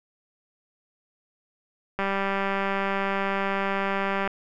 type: click train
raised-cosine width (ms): 0.5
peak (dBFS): -12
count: 449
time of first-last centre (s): 1.99-4.276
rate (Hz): 196
effects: none